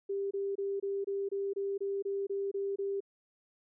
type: tone bursts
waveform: sine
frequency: 396 Hz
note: G4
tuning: 18 cents sharp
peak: -31 dBFS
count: 12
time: 0.09-3.005 s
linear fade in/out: 10 ms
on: 220 ms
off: 25 ms
effects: none